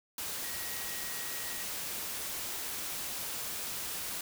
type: tone in noise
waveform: sine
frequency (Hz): 1900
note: A#6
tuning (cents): +33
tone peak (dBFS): -47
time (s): 0.44-1.64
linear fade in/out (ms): 2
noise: white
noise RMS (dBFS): -38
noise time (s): 0.18-4.21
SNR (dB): -12
effects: none